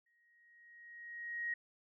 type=tone with exponential growth; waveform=sine; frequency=1885 Hz; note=A#6; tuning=19 cents sharp; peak=-34 dBFS; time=0.06-1.54 s; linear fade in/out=5 ms; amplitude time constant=320 ms; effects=none